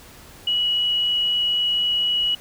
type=tone; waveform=sine; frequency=2924 Hz; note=F#7; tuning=21 cents flat; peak=-18 dBFS; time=0.47-2.35 s; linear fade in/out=5 ms; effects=pink hiss -45 dBFS RMS until 2.4 s